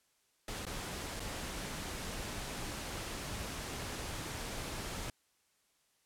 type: noise with dropouts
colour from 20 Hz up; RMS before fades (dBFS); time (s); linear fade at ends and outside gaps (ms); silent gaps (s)
pink; -41; 0.48-5.1; 2; 0.653-0.666 / 1.196-1.202
effects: white hiss -74 dBFS RMS until 6.05 s + low-pass 11000 Hz 12 dB/octave